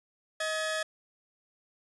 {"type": "tone pair together", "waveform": "sawtooth", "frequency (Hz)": [632, 1697], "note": ["D#5", "G#6"], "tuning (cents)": [27, 37], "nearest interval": "octave + perfect fourth", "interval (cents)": 1710, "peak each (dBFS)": [-28, -30], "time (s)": [0.4, 0.83], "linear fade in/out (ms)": 5, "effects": ["resampled to 24000 Hz"]}